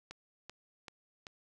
click train, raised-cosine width 0.2 ms, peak -28 dBFS, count 4, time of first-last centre 0.11-1.268 s, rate 2.59 Hz, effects none

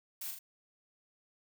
blue noise with echo, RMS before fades -41 dBFS, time 0.21-0.31 s, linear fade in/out 5 ms, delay 40 ms, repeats 2, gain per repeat -4 dB, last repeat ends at 0.39 s, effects none

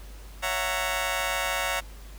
15% pulse chord, F# dominant seventh, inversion second, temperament just, 555 / 666 / 740 / 925 Hz, C#5 / E5 / F#5 / A#5, +2 / +18 / 0 / -14 cents, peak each -26 dBFS, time 0.42-1.81 s, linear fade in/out 20 ms, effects added 50 Hz sine -41 dBFS peak until 2.18 s + pink hiss -51 dBFS RMS until 2.18 s

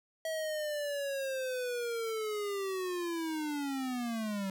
square linear sweep, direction down, 646 to 190 Hz, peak -34 dBFS, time 0.25-4.5 s, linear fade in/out 2 ms, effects none

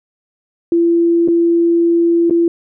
sine tone with dropouts, 338.7 Hz, E4, 47 cents sharp, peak -9 dBFS, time 0.72-2.48 s, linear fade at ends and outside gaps 2 ms, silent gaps 1.277-1.284 / 2.298-2.308 s, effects none

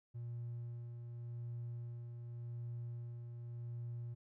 triangle tone with tremolo, 118.9 Hz, A#2, 35 cents sharp, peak -38 dBFS, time 0.14-4.15 s, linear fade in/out 20 ms, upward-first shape sine, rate 0.87 Hz, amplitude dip 45%, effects tanh soft clip ceiling -37 dBFS

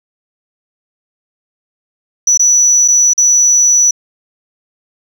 sine tone with dropouts, 5920 Hz, F#8, in tune, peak -4 dBFS, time 2.27-3.91 s, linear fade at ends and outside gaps 5 ms, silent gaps 2.375-2.394 / 2.879-2.883 / 3.135-3.178 s, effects tanh soft clip ceiling -4 dBFS

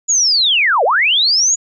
sine linear two-way sweep, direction down then up, 6940 to 436.5 to 6940 Hz, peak -10 dBFS, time 0.08-1.56 s, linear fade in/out 20 ms, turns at 0.84 s, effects none

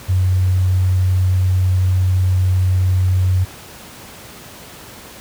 sine tone, 92.5 Hz, F#2, in tune, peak -11 dBFS, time 0.08-3.45 s, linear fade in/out 20 ms, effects pink hiss -37 dBFS RMS until 5.2 s + high-pass 60 Hz 12 dB/octave

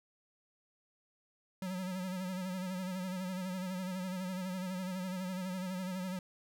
square tone with vibrato, 185 Hz, F#3, in tune, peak -37 dBFS, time 1.62-6.19 s, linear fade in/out 2 ms, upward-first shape sine, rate 12 Hz, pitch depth 56 cents each way, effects none

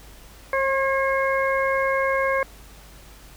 harmonic tone with a mistuned harmonic, 538 Hz, C5, 48 cents sharp, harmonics 1 / 2 / 3 / 4, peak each -22 / -25 / -27 / -28 dBFS, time 0.53-2.43 s, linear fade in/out 2 ms, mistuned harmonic 3, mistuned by +19 cents, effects added 50 Hz sine -46 dBFS peak until 3.36 s + pink hiss -48 dBFS RMS until 3.36 s

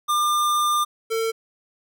square tone pair in turn, 1199 / 450.4 Hz, D6 / A4, +36 / +40 cents, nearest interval octave + perfect fourth, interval 1696 cents, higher first, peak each -19 / -22 dBFS, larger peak first, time 0.08-0.85 / 1.1-1.32 s, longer first, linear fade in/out 20 ms, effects none

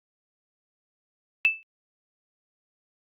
sine tone with exponential decay, 2637 Hz, E7, in tune, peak -13 dBFS, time 1.45-1.63 s, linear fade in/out 0 ms, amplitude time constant 38 ms, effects Opus 48 kbps

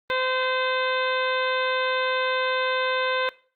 harmonic tone with a mistuned harmonic, 515 Hz, C5, 28 cents flat, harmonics 1 / 2 / 3 / 4 / 5 / 6 / 7 / 8, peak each -26 / -28 / -28 / -32 / -34 / -38 / -33 / -43 dBFS, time 0.1-3.29 s, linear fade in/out 0 ms, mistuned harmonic 8, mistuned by -25 cents, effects noise-tail reverb RT60 0.4 s tail -20 dB re dry + Opus 24 kbps

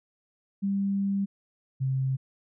sine tone pair in turn, 197.7 / 132.64 Hz, G3 / C3, +15 / +24 cents, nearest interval perfect fifth, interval 691 cents, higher first, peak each -24 dBFS, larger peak neither, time 0.62-1.26 / 1.8-2.17 s, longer first, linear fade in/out 20 ms, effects none

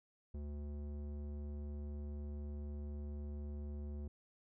square tone with low-pass filter, 73 Hz, D2, 10 cents flat, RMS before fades -44 dBFS, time 0.34-4.08 s, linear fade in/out 5 ms, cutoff 400 Hz, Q 0.82, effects none

